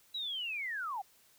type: linear sweep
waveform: sine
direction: down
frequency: 3951 to 730 Hz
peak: -35 dBFS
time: 0.14-1.02 s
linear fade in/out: 10 ms
effects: white hiss -65 dBFS RMS until 1.38 s